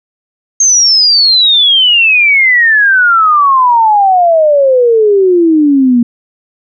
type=exponential sweep; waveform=sine; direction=down; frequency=6450 to 233.8 Hz; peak=-4 dBFS; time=0.6-6.03 s; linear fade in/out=5 ms; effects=none